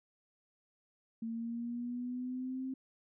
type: linear sweep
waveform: sine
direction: up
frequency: 225.9 to 263.9 Hz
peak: -36 dBFS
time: 1.22-2.74 s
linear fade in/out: 5 ms
effects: none